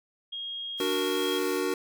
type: tone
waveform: sine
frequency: 3261 Hz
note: G#7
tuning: 32 cents flat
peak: -33 dBFS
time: 0.32-1.39 s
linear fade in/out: 10 ms
type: high-pass noise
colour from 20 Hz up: white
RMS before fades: -44 dBFS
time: 0.77-1.63 s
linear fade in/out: 50 ms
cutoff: 820 Hz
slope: 24 dB/octave
type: chord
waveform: square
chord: D augmented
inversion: none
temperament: equal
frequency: 293.7 / 370 / 466.2 Hz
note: D4 / F#4 / A#4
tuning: 0 / 0 / 0 cents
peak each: -33 / -30 / -32 dBFS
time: 0.8-1.74 s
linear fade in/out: 2 ms
effects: none